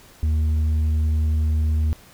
sine tone with tanh clipping, 77.7 Hz, D#2, 2 cents flat, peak -18 dBFS, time 0.23-1.93 s, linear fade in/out 0 ms, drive 4 dB, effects pink hiss -49 dBFS RMS until 2.13 s

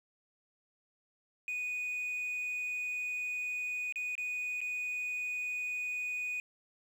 sine tone with dropouts, 2478 Hz, D#7, 8 cents flat, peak -31 dBFS, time 1.48-6.4 s, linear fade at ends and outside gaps 1 ms, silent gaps 3.924-3.958 / 4.153-4.179 / 4.606-4.614 s, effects tanh soft clip ceiling -33 dBFS + 10-bit

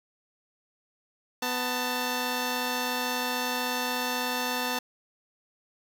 10% pulse tone pair together, 248.8 / 889 Hz, B3 / A5, +13 / +18 cents, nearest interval octave + minor seventh, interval 2205 cents, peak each -22 dBFS, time 1.42-4.79 s, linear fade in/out 5 ms, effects none

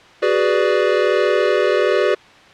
square chord, G# half-diminished seventh, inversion third, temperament equal with one note detuned, 374.1 / 415.3 / 493.9 / 587.3 Hz, F#4 / G#4 / B4 / D5, +19 / 0 / 0 / 0 cents, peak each -20 dBFS, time 0.22-2.15 s, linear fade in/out 10 ms, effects white hiss -44 dBFS RMS until 2.53 s + low-pass 3000 Hz 12 dB/octave

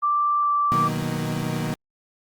sine tone with pitch glide, 1174.7 to 1167.3 Hz, D6 to D6, 0 to -11 cents, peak -18 dBFS, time 0.02-0.89 s, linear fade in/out 20 ms, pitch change -11 cents, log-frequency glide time 0.41-0.51 s
35% pulse chord, B major seventh, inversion none, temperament equal with one note detuned, 123.47 / 155.56 / 185 / 234.7 Hz, B2 / D#3 / F#3 / A#3, 0 / 0 / 0 / +12 cents, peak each -29 / -26 / -30 / -29 dBFS, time 0.72-1.74 s, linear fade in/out 0 ms
effects Opus 32 kbps

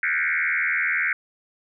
sine tone with frequency modulation, 1864.7 Hz, A#6, in tune, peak -20 dBFS, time 0.03-1.13 s, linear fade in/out 2 ms, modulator 80.6 Hz, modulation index 5.1, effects none

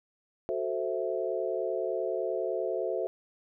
sine chord, F# half-diminished seventh, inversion none, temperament equal, 370 / 440 / 523.3 / 659.3 Hz, F#4 / A4 / C5 / E5, 0 / 0 / 0 / 0 cents, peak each -34 dBFS, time 0.49-3.07 s, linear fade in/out 0 ms, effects none

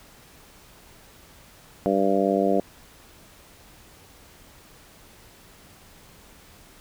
harmonic tone, 97.9 Hz, G2, 2 cents flat, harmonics 2 / 3 / 4 / 5 / 6 / 7, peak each -26 / -26 / -26 / -26 / -26 / -26 dBFS, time 1.86-2.6 s, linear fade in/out 0 ms, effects pink hiss -51 dBFS RMS until 6.8 s

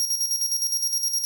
sawtooth tone with tremolo, 5620 Hz, F8, 10 cents sharp, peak -18 dBFS, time 0-1.25 s, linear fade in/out 0 ms, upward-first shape square, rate 9.7 Hz, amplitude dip 55%, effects none

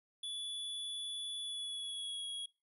square tone with pitch glide, 3435 to 3322 Hz, A7 to G#7, -42 to 0 cents, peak -40 dBFS, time 0.23-2.46 s, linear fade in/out 5 ms, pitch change -58 cents, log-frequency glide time 1.41-2.26 s, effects noise-tail reverb RT60 0.3 s tail -23 dB re dry + resampled to 32000 Hz

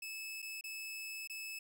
sawtooth tone with dropouts, 2606 Hz, E7, 20 cents flat, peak -39 dBFS, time 0.02-1.59 s, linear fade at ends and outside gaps 5 ms, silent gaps 0.42-0.425 / 0.611-0.639 / 1.275-1.297 s, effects none

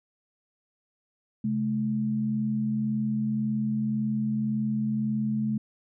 sine tone pair together, 133.75 / 215.6 Hz, C3 / A3, +38 / -35 cents, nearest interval minor sixth, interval 827 cents, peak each -32 / -25 dBFS, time 1.44-5.58 s, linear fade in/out 5 ms, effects none

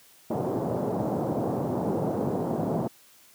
pink band-pass noise, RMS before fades -28 dBFS, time 0.3-2.88 s, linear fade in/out 10 ms, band 130 to 790 Hz, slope 24 dB/octave, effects white hiss -56 dBFS RMS until 3.34 s + high-pass 60 Hz 12 dB/octave

